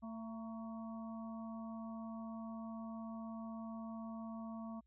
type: harmonic tone with a mistuned harmonic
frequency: 224.2 Hz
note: A3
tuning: 33 cents sharp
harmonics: 1 / 3 / 4 / 5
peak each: -44 / -53 / -58 / -55 dBFS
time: 0.02-4.81 s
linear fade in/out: 20 ms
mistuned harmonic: 4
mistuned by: +66 cents
effects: added 60 Hz sine -70 dBFS peak until 4.86 s